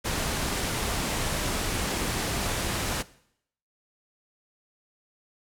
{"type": "low-pass noise", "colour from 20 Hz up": "pink", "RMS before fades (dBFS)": -29, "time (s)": [0.04, 3.03], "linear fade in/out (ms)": 20, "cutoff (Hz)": 12000, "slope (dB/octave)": 24, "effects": ["noise-tail reverb RT60 0.7 s tail -19 dB re dry"]}